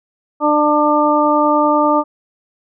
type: harmonic tone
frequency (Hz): 298.3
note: D4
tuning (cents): +27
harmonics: 1 / 2 / 3 / 4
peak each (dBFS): -16 / -16 / -16 / -16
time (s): 0.4-2.04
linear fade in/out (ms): 50
effects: none